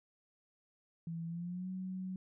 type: tone with pitch glide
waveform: sine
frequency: 166.1 to 186.44 Hz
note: E3 to F#3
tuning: +13 to +13 cents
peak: -38 dBFS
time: 1.07-2.16 s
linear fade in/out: 2 ms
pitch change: +200 cents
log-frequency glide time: 1.27-1.69 s
effects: none